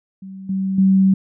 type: tone with level steps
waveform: sine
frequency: 191.7 Hz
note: G3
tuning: 38 cents flat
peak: -31 / -18 / -10 dBFS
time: 0.22-1.14 s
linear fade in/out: 5 ms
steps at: 0.49 / 0.78 s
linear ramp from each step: 5 ms
effects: none